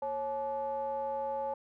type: ring-modulated tone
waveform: triangle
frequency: 156 Hz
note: D#3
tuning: 5 cents sharp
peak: -27 dBFS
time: 0.02-1.54 s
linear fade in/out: 5 ms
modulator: 703 Hz
effects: none